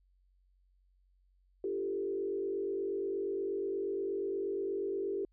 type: tone with frequency modulation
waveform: sine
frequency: 392 Hz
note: G4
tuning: in tune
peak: -32 dBFS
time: 1.64-5.25 s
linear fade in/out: 2 ms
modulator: 48.4 Hz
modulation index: 0.98
effects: added 46 Hz sine -66 dBFS peak until 5.32 s